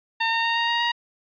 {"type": "tone with pitch steps", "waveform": "15% pulse", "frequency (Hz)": [909, 916.4, 923.8, 931.3, 938.9, 946.5], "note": ["A#5", "A#5", "A#5", "A#5", "A#5", "A#5"], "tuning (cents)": [-44, -30, -16, -2, 12, 26], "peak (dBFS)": -14, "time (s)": [0.2, 0.92], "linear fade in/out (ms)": 10, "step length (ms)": 120, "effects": ["resampled to 11025 Hz"]}